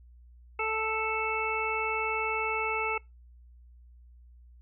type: harmonic tone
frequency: 440 Hz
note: A4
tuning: in tune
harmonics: 1 / 2 / 3 / 5 / 6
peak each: -34 / -34 / -34 / -34 / -34 dBFS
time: 0.59-2.98 s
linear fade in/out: 5 ms
effects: noise-tail reverb RT60 0.2 s tail -24 dB re dry + added 60 Hz sine -51 dBFS peak until 4.61 s